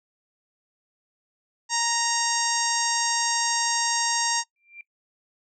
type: harmonic tone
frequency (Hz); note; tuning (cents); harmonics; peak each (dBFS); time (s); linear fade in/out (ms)
932.3; A#5; 0; 1 / 2 / 3 / 4 / 5 / 6 / 7 / 8 / 9; -27 / -31 / -36 / -35 / -32 / -29 / -29 / -32 / -37; 1.69-4.44; 50
type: tone with exponential growth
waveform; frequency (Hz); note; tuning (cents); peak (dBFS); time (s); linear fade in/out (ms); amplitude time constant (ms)
sine; 2369; D7; +14; -35; 4.56-4.81; 2; 53
effects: noise-tail reverb RT60 0.1 s tail -22 dB re dry